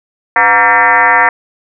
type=tone with frequency modulation; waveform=sine; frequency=1370 Hz; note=F6; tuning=34 cents flat; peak=-5 dBFS; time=0.36-1.29 s; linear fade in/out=2 ms; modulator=217 Hz; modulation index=3.1; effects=none